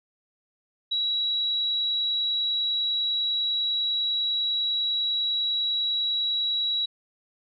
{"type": "tone", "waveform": "sine", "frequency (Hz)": 3890, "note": "B7", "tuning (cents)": -27, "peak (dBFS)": -23, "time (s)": [0.91, 6.86], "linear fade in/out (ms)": 10, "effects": []}